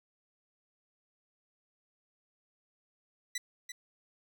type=tone with echo; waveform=15% pulse; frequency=1976 Hz; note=B6; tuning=in tune; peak=-27 dBFS; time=3.35-3.38 s; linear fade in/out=5 ms; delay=340 ms; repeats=1; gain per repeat=-8 dB; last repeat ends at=3.72 s; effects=none

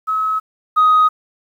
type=tone pair in turn; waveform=sine; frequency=1285 / 1252.8 Hz; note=E6 / D#6; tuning=-45 / +11 cents; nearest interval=unison; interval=44 cents; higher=first; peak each=-15 / -7 dBFS; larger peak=second; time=0.07-0.4 / 0.76-1.09 s; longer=neither; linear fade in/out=20 ms; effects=tanh soft clip ceiling -6 dBFS + 8-bit

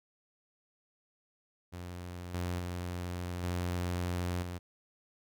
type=tone with level steps; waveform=sawtooth; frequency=88.7 Hz; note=F2; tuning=27 cents sharp; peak=-37 / -29 / -32 / -28 / -34 dBFS; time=1.72-4.59 s; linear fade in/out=20 ms; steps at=2.34 / 2.59 / 3.43 / 4.42 s; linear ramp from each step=5 ms; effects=none

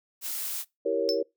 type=noise; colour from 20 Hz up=blue; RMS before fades=-33 dBFS; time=0.21-0.65 s; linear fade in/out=50 ms
type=chord; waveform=sine; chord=E diminished seventh; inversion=none; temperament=equal; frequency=329.6 / 392 / 466.2 / 554.4 Hz; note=E4 / G4 / Bb4 / Db5; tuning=0 / 0 / 0 / 0 cents; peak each=-33 / -31 / -27 / -29 dBFS; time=0.85-1.23 s; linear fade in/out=10 ms
type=tone with exponential decay; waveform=triangle; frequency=5274 Hz; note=E8; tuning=in tune; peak=-21 dBFS; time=1.09-1.21 s; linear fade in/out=0 ms; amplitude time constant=25 ms
effects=noise-tail reverb RT60 0.2 s tail -23 dB re dry

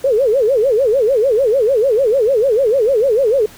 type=tone with vibrato; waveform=sine; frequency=484.8 Hz; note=B4; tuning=32 cents flat; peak=-10 dBFS; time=0.04-3.46 s; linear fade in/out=5 ms; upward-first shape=sine; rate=6.7 Hz; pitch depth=260 cents each way; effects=pink hiss -40 dBFS RMS until 3.57 s

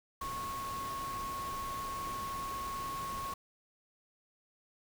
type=tone in noise; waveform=sine; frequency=1097 Hz; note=C#6; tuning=18 cents flat; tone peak=-37 dBFS; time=0.21-3.34 s; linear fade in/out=5 ms; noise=pink; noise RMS=-45 dBFS; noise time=0.21-3.34 s; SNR=+5 dB; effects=none

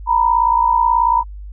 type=tone pair together; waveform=sine; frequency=927 / 985.4 Hz; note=A#5 / B5; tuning=-10 / -4 cents; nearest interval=minor second; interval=106 cents; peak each=-14 dBFS; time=0.06-1.24 s; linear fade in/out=50 ms; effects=added 50 Hz sine -29 dBFS peak until 1.52 s

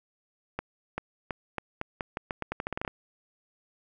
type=accelerating click train; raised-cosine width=0.5 ms; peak=-16 dBFS; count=17; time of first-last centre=0.59-2.878 s; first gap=390 ms; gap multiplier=0.84; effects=none

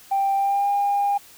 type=tone with pitch glide; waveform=sine; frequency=787 to 807.3 Hz; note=G5 to G#5; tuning=+7 to -49 cents; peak=-17 dBFS; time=0.11-1.18 s; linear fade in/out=10 ms; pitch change=+44 cents; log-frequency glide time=0.35-0.69 s; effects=tanh soft clip ceiling -14 dBFS + white hiss -48 dBFS RMS until 1.37 s

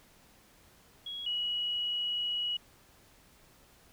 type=tone pair in turn; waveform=sine; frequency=3322 / 2916 Hz; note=G#7 / F#7; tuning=0 / -26 cents; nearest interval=major second; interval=226 cents; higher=first; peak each=-37 / -30 dBFS; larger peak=second; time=1.06-1.26 / 1.26-2.57 s; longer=second; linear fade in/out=5 ms; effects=pink hiss -61 dBFS RMS until 3.92 s

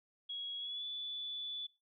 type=tone with pitch glide; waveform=sine; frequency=3322 to 3465 Hz; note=G#7 to A7; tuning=0 to -27 cents; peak=-39 dBFS; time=0.29-1.67 s; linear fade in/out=10 ms; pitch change=+73 cents; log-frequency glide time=0.58-0.85 s; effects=noise-tail reverb RT60 0.3 s tail -22 dB re dry

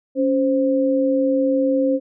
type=tone pair together; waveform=sine; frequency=277.4 / 523.3 Hz; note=C#4 / C5; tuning=+1 / 0 cents; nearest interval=major seventh; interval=1099 cents; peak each=-18 / -18 dBFS; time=0.15-2 s; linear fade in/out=50 ms; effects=none

